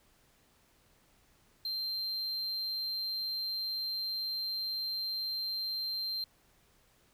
triangle tone, 4151 Hz, C8, 15 cents flat, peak -32 dBFS, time 1.65-6.24 s, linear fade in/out 2 ms, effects pink hiss -67 dBFS RMS until 7.13 s

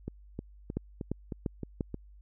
two click trains, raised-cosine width 3 ms, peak -18 / -23 dBFS, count 4 / 7, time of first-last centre 0.77-1.808 / 0.08-1.943 s, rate 2.89 / 3.22 Hz, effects added 50 Hz sine -51 dBFS peak until 2.21 s

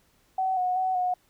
sine tone with pitch steps, 756 / 730 / 749 / 727 Hz, F#5 / F#5 / F#5 / F#5, +37 / -24 / +21 / -31 cents, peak -23 dBFS, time 0.38-1.14 s, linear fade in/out 5 ms, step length 190 ms, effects pink hiss -65 dBFS RMS until 1.29 s

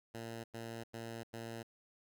10% pulse tone bursts, 114.9 Hz, A#2, 25 cents flat, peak -35 dBFS, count 4, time 0.14-1.631 s, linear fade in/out 10 ms, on 300 ms, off 97 ms, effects none

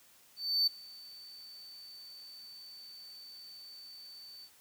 triangle tone with ADSR envelope, 4541 Hz, C#8, 41 cents sharp, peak -23 dBFS, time 0.36-4.5 s, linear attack 310 ms, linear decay 10 ms, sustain -24 dB, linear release 63 ms, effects white hiss -62 dBFS RMS until 4.6 s + high-pass 60 Hz 12 dB/octave

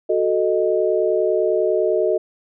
sine chord, D# diminished, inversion first, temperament equal, 370 / 440 / 622.3 Hz, F#4 / A4 / D#5, 0 / 0 / 0 cents, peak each -20 dBFS, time 0.09-2.18 s, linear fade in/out 10 ms, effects none

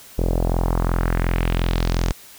sawtooth tone with low-pass filter sweep, 42.79 Hz, F1, 35 cents flat, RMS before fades -20 dBFS, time 0.18-2.12 s, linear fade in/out 0 ms, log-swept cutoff 480 to 6800 Hz, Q 2, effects white hiss -44 dBFS RMS until 2.38 s

